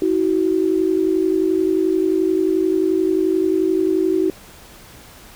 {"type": "tone pair together", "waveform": "sine", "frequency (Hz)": [322.8, 374.2], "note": ["E4", "F#4"], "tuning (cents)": [-36, 20], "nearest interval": "minor third", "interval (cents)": 256, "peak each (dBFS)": [-18, -17], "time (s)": [0.02, 4.3], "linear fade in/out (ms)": 2, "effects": ["pink hiss -43 dBFS RMS until 5.35 s"]}